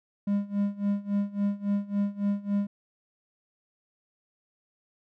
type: tone with tremolo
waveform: triangle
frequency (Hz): 202.2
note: G#3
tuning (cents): -46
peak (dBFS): -20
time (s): 0.27-2.67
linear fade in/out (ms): 5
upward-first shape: sine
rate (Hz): 3.6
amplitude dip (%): 90
effects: none